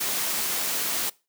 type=noise; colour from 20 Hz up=white; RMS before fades=-27 dBFS; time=0-1.1 s; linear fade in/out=10 ms; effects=noise-tail reverb RT60 0.3 s tail -23 dB re dry + high-pass 150 Hz 12 dB/octave